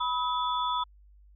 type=tone cluster; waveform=sine; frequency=985 / 1276 / 3452 Hz; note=B5 / D#6 / A7; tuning=-5 / +43 / -34 cents; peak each=-28 / -32 / -35 dBFS; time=0-0.84 s; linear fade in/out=10 ms; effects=added 50 Hz sine -53 dBFS peak until 1.35 s